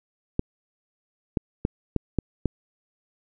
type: clicks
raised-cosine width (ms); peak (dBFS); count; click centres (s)
3; -9; 6; 0.394 / 1.372 / 1.651 / 1.963 / 2.187 / 2.457
effects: none